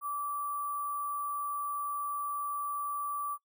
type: tone with sample-and-hold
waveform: sine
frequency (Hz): 1159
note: D6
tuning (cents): -23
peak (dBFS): -32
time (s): 0.01-3.38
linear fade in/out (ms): 50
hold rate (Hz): 11025
effects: noise-tail reverb RT60 0.1 s tail -21 dB re dry